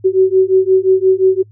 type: beating tone pair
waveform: sine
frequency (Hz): 375 / 380.7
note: F#4 / F#4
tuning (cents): +23 / +49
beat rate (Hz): 5.7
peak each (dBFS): -11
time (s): 0.04-1.43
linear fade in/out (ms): 20
effects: noise-tail reverb RT60 0.1 s tail -25 dB re dry + added 106 Hz sine -40 dBFS peak until 1.51 s